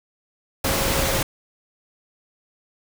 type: tone in noise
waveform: sine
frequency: 542 Hz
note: C#5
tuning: 39 cents flat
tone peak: -29 dBFS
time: 0.64-1.23 s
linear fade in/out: 5 ms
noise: pink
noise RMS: -22 dBFS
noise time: 0.64-1.23 s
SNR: -10 dB
effects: none